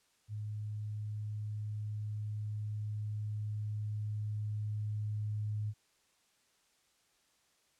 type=tone with level ramp; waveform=sine; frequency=105.8 Hz; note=G#2; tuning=33 cents sharp; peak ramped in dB=-37 to -33 dBFS; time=0.28-5.74 s; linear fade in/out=50 ms; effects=white hiss -72 dBFS RMS until 7.79 s + low-pass 9000 Hz 12 dB/octave